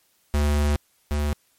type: tone pair in turn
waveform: square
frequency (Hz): 73.42 / 73.73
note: D2 / D2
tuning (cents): 0 / +7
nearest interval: unison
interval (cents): 7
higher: second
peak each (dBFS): -19 / -22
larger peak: first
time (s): 0.34-0.76 / 1.11-1.33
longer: first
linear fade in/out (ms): 0
effects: white hiss -64 dBFS RMS until 1.58 s + MP3 64 kbps